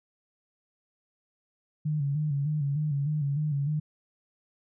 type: tone with vibrato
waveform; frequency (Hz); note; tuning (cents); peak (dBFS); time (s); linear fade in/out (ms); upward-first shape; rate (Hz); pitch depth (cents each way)
sine; 146.3; D3; -6; -25; 1.85-3.8; 10; square; 3.3; 67
effects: none